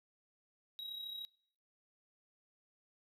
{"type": "tone with amplitude modulation", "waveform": "triangle", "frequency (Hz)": 3835, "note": "A#7", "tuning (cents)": 48, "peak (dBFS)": -39, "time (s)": [0.79, 1.25], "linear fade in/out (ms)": 0, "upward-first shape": "sine", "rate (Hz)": 33.5, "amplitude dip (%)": 55, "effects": ["noise-tail reverb RT60 0.7 s tail -25 dB re dry"]}